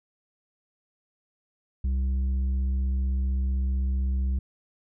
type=tone with tanh clipping; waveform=triangle; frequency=65.41 Hz; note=C2; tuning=in tune; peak=-24 dBFS; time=1.84-4.39 s; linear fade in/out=5 ms; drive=10 dB; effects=none